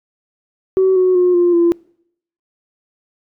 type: tone with pitch steps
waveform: sine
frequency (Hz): 378.4 / 368.9 / 359.6 / 350.6 / 341.8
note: F#4 / F#4 / F#4 / F4 / F4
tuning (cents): +39 / -5 / -49 / +7 / -37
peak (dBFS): -8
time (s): 0.77-1.72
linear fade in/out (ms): 0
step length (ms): 190
effects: noise-tail reverb RT60 0.7 s tail -26 dB re dry + tanh soft clip ceiling -6 dBFS